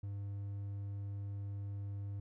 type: tone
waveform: triangle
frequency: 100.3 Hz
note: G2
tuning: 40 cents sharp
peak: -37 dBFS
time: 0.03-2.2 s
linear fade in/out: 5 ms
effects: none